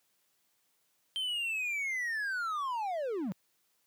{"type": "linear sweep", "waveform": "triangle", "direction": "down", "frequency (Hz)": [3137, 167.9], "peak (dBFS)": -30, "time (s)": [1.16, 3.32], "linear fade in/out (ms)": 0, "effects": ["white hiss -74 dBFS RMS until 3.86 s", "high-pass 100 Hz 12 dB/octave"]}